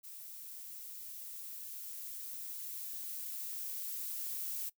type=noise with level ramp; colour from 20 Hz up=violet; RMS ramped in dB=-49 to -39 dBFS; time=0.03-4.7 s; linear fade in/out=20 ms; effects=noise-tail reverb RT60 0.1 s tail -20 dB re dry